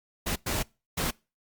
pink noise bursts at uneven times, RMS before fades -29 dBFS, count 3, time 0.26-0.36 / 0.46-0.63 / 0.97-1.11 s, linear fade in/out 10 ms, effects noise-tail reverb RT60 0.3 s tail -25 dB re dry + Opus 48 kbps

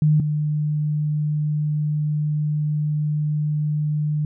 sine tone pair in turn, 152.2 / 150.54 Hz, D#3 / D3, -38 / +43 cents, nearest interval unison, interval 19 cents, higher first, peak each -13 / -19 dBFS, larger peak first, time 0.02-0.2 / 0.2-4.25 s, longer second, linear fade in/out 2 ms, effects none

